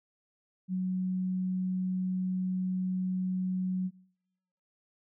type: tone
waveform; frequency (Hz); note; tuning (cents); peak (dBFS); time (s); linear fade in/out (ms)
sine; 185; F#3; 0; -28; 0.68-3.91; 50
effects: noise-tail reverb RT60 0.9 s tail -25 dB re dry